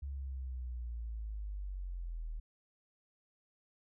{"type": "linear sweep", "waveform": "sine", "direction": "down", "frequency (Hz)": [70.1, 38.27], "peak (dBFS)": -38, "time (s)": [0.02, 2.4], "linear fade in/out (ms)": 10, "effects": []}